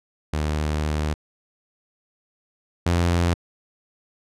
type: tone pair in turn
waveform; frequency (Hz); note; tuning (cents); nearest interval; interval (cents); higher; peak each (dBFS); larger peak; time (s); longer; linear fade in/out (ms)
sawtooth; 76 / 86.34; D#2 / F2; -40 / -19; major second; 221; second; -18 / -14; second; 0.33-1.14 / 2.86-3.34; first; 5
effects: low-pass 9000 Hz 12 dB/octave